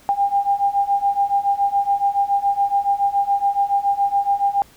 sine beating tone pair, 797 / 804.1 Hz, G5 / G5, +28 / +44 cents, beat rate 7.1 Hz, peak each -20 / -18 dBFS, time 0.09-4.62 s, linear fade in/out 0 ms, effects pink hiss -50 dBFS RMS until 4.76 s

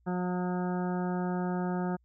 harmonic tone, 180 Hz, F#3, 47 cents flat, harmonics 1 / 2 / 3 / 4 / 5 / 7 / 8 / 9, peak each -30 / -36 / -43 / -39 / -41 / -45 / -48 / -49 dBFS, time 0.06-1.97 s, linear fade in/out 20 ms, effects added 60 Hz sine -64 dBFS peak until 2.04 s

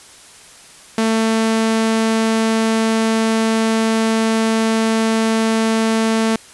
sawtooth tone, 223.1 Hz, A3, 24 cents sharp, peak -10 dBFS, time 0.98-6.36 s, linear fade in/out 2 ms, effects white hiss -42 dBFS RMS until 6.53 s + resampled to 24000 Hz

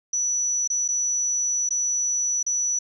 sine tone with dropouts, 5920 Hz, F#8, in tune, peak -21 dBFS, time 0.13-2.79 s, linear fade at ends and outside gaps 5 ms, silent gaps 0.676-0.7 / 0.88-0.886 / 1.691-1.706 / 2.429-2.464 s, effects 10-bit

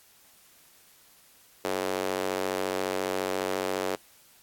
square tone with high-pass filter, 47.23 Hz, F#1, 36 cents sharp, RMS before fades -30 dBFS, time 1.64-3.96 s, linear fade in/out 10 ms, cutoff 440 Hz, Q 1.7, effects white hiss -58 dBFS RMS until 4.42 s + AAC 64 kbps

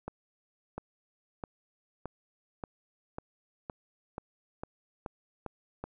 accelerating click train, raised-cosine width 1 ms, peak -23 dBFS, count 12, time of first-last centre 0.08-5.84 s, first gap 700 ms, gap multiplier 0.94, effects none

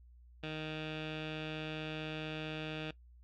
15% pulse tone with low-pass filter, 155.56 Hz, D#3, in tune, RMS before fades -41 dBFS, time 0.43-2.91 s, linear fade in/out 5 ms, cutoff 3100 Hz, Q 4.9, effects noise-tail reverb RT60 0.1 s tail -19 dB re dry + added 60 Hz sine -56 dBFS peak until 3.23 s

